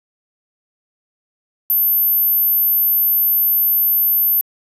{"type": "tone", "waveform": "sine", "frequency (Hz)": 13080, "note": "G#9", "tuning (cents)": -28, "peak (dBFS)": -10, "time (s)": [1.7, 4.41], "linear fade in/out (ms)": 0, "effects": ["tanh soft clip ceiling -11 dBFS"]}